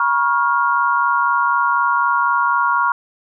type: tone cluster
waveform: sine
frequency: 959 / 1103 / 1405 Hz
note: A#5 / C#6 / F6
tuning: +49 / -9 / +10 cents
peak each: -18 dBFS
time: 0-2.92 s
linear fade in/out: 2 ms
effects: none